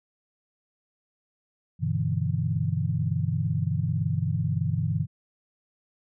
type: chord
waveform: sine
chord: E minor seventh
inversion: first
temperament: equal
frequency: 98 / 123.47 / 146.83 / 164.81 Hz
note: G2 / B2 / D3 / E3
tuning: 0 / 0 / 0 / 0 cents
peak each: -29 dBFS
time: 1.79-5.07 s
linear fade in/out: 50 ms
effects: none